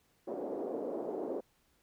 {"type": "band-pass noise", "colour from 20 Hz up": "white", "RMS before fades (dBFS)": -38, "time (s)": [0.27, 1.41], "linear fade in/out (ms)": 10, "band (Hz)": [290, 540], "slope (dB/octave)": 24, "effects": ["pink hiss -72 dBFS RMS until 1.82 s"]}